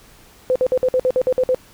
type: tone bursts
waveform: sine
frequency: 510 Hz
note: C5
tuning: 44 cents flat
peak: -13 dBFS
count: 10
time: 0.5-1.546 s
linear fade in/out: 0 ms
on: 56 ms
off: 54 ms
effects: pink hiss -48 dBFS RMS until 1.73 s